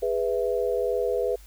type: chord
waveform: sine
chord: E major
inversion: first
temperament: just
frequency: 412 / 494.4 / 659.3 Hz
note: G#4 / B4 / E5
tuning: -14 / +2 / 0 cents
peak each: -27 / -25 / -31 dBFS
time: 0.02-1.36 s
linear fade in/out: 10 ms
effects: added 50 Hz sine -46 dBFS peak until 1.46 s + white hiss -55 dBFS RMS until 1.46 s